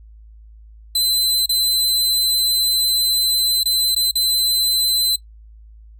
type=tone with dropouts; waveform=sawtooth; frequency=4047 Hz; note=B7; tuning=42 cents sharp; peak=-12 dBFS; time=0.95-5.16 s; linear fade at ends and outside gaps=5 ms; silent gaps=1.46-1.492 / 3.634-3.656 / 3.949-3.962 / 4.112-4.154 s; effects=noise-tail reverb RT60 0.1 s tail -19 dB re dry + added 54 Hz sine -40 dBFS peak until 5.99 s